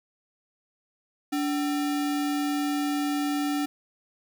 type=tone with sample-and-hold; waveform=sine; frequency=289.6 Hz; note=D4; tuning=24 cents flat; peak=-24 dBFS; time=1.32-3.66 s; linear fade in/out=10 ms; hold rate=1050 Hz; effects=none